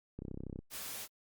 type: click train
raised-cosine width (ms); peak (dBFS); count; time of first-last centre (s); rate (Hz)
3; -29; 14; 0.19-0.59; 32.5
type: noise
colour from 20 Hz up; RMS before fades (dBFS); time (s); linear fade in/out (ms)
white; -43; 0.7-1.08; 50
effects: Opus 48 kbps